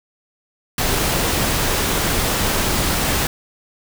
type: noise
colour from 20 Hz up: pink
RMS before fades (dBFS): -19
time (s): 0.78-3.27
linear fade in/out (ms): 2
effects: none